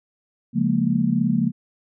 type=chord; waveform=sine; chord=Bb minor seventh; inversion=first; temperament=just; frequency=139.85 / 174.81 / 209.8 / 233.1 Hz; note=Db3 / F3 / Ab3 / Bb3; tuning=+16 / +2 / +18 / 0 cents; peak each=-26 / -23 / -23 / -21 dBFS; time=0.53-1.52 s; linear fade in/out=50 ms; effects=none